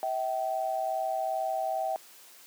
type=tone pair together; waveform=sine; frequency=646.6 / 769 Hz; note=E5 / G5; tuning=-34 / -33 cents; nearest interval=minor third; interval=301 cents; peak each=-31 / -30 dBFS; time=0.03-1.96 s; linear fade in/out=0 ms; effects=white hiss -53 dBFS RMS until 2.46 s + high-pass 300 Hz 12 dB/octave